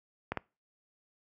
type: clicks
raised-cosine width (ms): 0.5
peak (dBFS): -17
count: 2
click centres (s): 0.32 / 0.373
effects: noise-tail reverb RT60 0.3 s tail -24 dB re dry + high-pass 60 Hz 12 dB/octave